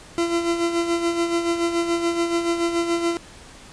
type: tone with tremolo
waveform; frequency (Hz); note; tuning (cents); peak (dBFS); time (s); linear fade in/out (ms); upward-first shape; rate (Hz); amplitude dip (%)
40% pulse; 339.5; F4; -49; -17; 0.18-3.17; 0; sine; 7; 55
effects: pink hiss -44 dBFS RMS until 3.72 s + resampled to 22050 Hz